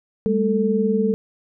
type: tone cluster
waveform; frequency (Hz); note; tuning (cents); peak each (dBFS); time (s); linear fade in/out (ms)
sine; 200.1 / 220.3 / 443.3; G3 / A3 / A4; +36 / +2 / +13; -20 / -24 / -20; 0.26-1.14; 0
effects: none